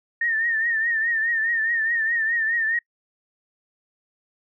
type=tone with vibrato; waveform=sine; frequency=1822 Hz; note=A#6; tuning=40 cents flat; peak=-20 dBFS; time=0.21-2.79 s; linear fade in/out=5 ms; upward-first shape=triangle; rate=4.8 Hz; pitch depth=80 cents each way; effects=noise-tail reverb RT60 0.1 s tail -24 dB re dry